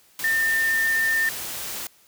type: tone in noise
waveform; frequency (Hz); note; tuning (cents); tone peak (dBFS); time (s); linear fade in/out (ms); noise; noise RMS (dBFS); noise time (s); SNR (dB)
sine; 1804; A6; +43; -19; 0.24-1.29; 2; white; -32; 0.19-1.87; +10
effects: white hiss -57 dBFS RMS until 2.07 s